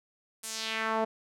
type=tone with band-pass filter sweep; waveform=sawtooth; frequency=221.9 Hz; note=A3; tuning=15 cents sharp; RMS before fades=-32 dBFS; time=0.43-1.05 s; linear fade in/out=10 ms; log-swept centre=10000 to 640 Hz; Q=1.8; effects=none